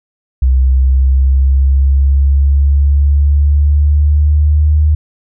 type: linear sweep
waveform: sine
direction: up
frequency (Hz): 64.4 to 76.2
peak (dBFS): -6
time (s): 0.42-4.95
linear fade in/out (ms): 5
effects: none